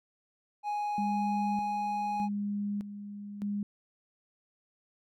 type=tone; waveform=triangle; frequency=830.6 Hz; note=G#5; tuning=in tune; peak=-28 dBFS; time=0.63-2.29 s; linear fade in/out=50 ms
type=tone with tremolo; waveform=sine; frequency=204.1 Hz; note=G#3; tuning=30 cents flat; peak=-30 dBFS; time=0.98-3.63 s; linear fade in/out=2 ms; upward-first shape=square; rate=0.82 Hz; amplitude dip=65%
effects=none